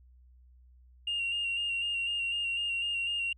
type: tone with vibrato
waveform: sine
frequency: 2788 Hz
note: F7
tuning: 4 cents flat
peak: -28 dBFS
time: 1.07-3.33 s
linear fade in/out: 5 ms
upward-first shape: square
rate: 4 Hz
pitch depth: 24 cents each way
effects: tanh soft clip ceiling -26 dBFS + added 62 Hz sine -55 dBFS peak until 3.37 s